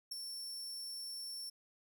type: tone with ADSR envelope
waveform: sawtooth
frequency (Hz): 5430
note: F8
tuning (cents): -50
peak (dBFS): -33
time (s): 0.11-1.5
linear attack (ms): 12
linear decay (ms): 3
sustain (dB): -7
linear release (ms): 10
effects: none